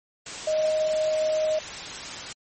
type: tone in noise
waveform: sine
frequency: 623 Hz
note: D#5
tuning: 2 cents sharp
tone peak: -21 dBFS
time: 0.47-1.59 s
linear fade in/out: 5 ms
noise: white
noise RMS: -35 dBFS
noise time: 0.26-2.33 s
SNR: +11 dB
effects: MP3 32 kbps